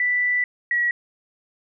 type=tone pair in turn; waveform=sine; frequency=1975.5 / 1921.5 Hz; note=B6 / B6; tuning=0 / -48 cents; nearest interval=unison; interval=48 cents; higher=first; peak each=-18 dBFS; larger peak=neither; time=0-0.44 / 0.71-0.91 s; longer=first; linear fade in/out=2 ms; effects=none